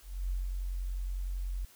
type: tone with ADSR envelope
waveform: sine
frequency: 45.4 Hz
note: F#1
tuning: 32 cents flat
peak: -29 dBFS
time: 0.02-1.65 s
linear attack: 280 ms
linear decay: 170 ms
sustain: -3 dB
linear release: 4 ms
effects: white hiss -59 dBFS RMS until 1.75 s